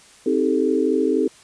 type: chord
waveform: sine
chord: A half-diminished seventh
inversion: first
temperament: just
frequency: 264 / 316.8 / 396 / 440 Hz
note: C4 / Eb4 / G4 / A4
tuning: +16 / +31 / +18 / 0 cents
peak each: -22 dBFS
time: 0.26-1.28 s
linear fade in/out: 5 ms
effects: white hiss -49 dBFS RMS until 1.43 s + resampled to 22050 Hz